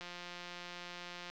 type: click train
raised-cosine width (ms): 0.2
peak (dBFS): -28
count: 228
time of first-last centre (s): 0.01-1.3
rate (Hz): 176
effects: low-pass 5000 Hz 12 dB/octave + 11-bit